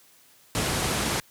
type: low-pass noise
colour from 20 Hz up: pink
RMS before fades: -26 dBFS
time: 0.55-1.2 s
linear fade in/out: 0 ms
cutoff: 12000 Hz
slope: 48 dB/octave
effects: white hiss -57 dBFS RMS until 1.3 s + high-pass 60 Hz 12 dB/octave